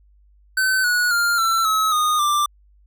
square tone with pitch steps, 1526 / 1462.1 / 1401 / 1342.3 / 1286.2 / 1232.4 / 1180.8 Hz, G6 / F#6 / F6 / E6 / E6 / D#6 / D6, -47 / -21 / +5 / +31 / -43 / -17 / +9 cents, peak -17 dBFS, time 0.57-2.46 s, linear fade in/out 5 ms, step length 270 ms, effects added 50 Hz sine -51 dBFS peak until 2.86 s

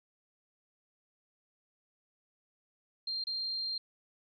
sine tone with dropouts, 4186 Hz, C8, in tune, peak -33 dBFS, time 3.07-3.78 s, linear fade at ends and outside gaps 5 ms, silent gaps 3.24-3.269 s, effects none

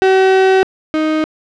35% pulse tone pair in turn, 380.1 / 311.7 Hz, F#4 / D#4, +47 / +3 cents, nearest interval minor third, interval 344 cents, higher first, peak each -6 / -11 dBFS, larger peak first, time 0.02-0.63 / 0.94-1.24 s, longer first, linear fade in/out 0 ms, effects low-pass 3000 Hz 12 dB/octave

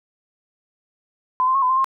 sine tone with pitch steps, 1018 / 1042 / 1089 / 1012 / 1046 / 1066 Hz, C6 / C6 / C#6 / B5 / C6 / C6, -48 / -7 / -31 / +42 / -1 / +32 cents, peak -15 dBFS, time 1.4-1.844 s, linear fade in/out 0 ms, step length 74 ms, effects none

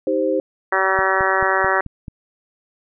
sine chord, C minor, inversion first, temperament just, 314 / 392.4 / 523.3 Hz, Eb4 / G4 / C5, +16 / +2 / 0 cents, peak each -22 / -22 / -19 dBFS, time 0.07-0.4 s, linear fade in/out 2 ms
harmonic tone, 190.8 Hz, G3, 47 cents flat, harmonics 2 / 3 / 4 / 5 / 6 / 7 / 8 / 9 / 10, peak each -24 / -24 / -24 / -24 / -24 / -24 / -24 / -24 / -24 dBFS, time 0.72-1.81 s, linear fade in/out 5 ms
click train, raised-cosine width 5 ms, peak -19 dBFS, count 6, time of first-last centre 0.99-2.082 s, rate 4.58 Hz
effects none

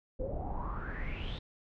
brown noise with low-pass filter sweep, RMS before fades -37 dBFS, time 0.19-1.39 s, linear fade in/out 10 ms, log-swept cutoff 480 to 3800 Hz, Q 8.8, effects none

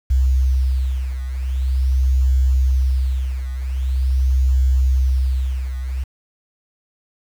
sine beating tone pair, 65 / 65.44 Hz, C2 / C2, -11 / +1 cents, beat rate 0.44 Hz, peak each -15 / -20 dBFS, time 0.1-6.04 s, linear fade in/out 10 ms, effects tanh soft clip ceiling -7 dBFS + 7-bit

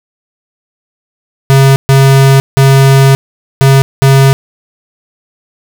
square tone bursts at uneven times, 135.7 Hz, C#3, 36 cents flat, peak -3 dBFS, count 5, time 1.5-1.76 / 1.89-2.4 / 2.57-3.15 / 3.61-3.82 / 4.02-4.33 s, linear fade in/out 0 ms, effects none

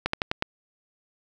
slowing click train, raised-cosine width 0.3 ms, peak -8 dBFS, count 5, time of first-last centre 0.06-0.424 s, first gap 74 ms, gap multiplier 1.14, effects none

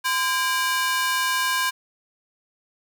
sawtooth ring-modulated tone, 1318.5 Hz, E6, in tune, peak -14 dBFS, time 0.04-1.71 s, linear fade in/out 20 ms, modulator 292 Hz, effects none

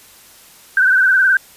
sine tone with vibrato, 1534 Hz, G6, 38 cents flat, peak -9 dBFS, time 0.77-1.37 s, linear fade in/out 2 ms, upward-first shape sine, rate 19 Hz, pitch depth 69 cents each way, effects white hiss -44 dBFS RMS until 1.56 s + resampled to 32000 Hz

